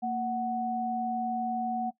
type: tone pair together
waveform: sine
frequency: 229.9 / 742 Hz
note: A#3 / F#5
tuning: -24 / +5 cents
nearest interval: octave + minor sixth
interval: 2029 cents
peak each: -33 / -29 dBFS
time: 0.02-1.91 s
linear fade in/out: 20 ms
effects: noise-tail reverb RT60 0.1 s tail -18 dB re dry